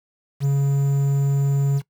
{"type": "tone with quantisation", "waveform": "triangle", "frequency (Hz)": 139.6, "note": "C#3", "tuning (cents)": 13, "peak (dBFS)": -14, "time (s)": [0.4, 1.82], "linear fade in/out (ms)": 50, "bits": 7, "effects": ["noise-tail reverb RT60 0.1 s tail -20 dB re dry"]}